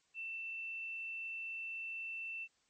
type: tone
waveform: sine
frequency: 2676 Hz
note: E7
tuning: 25 cents sharp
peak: -40 dBFS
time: 0.14-2.48 s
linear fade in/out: 50 ms
effects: white hiss -75 dBFS RMS until 2.69 s + MP3 32 kbps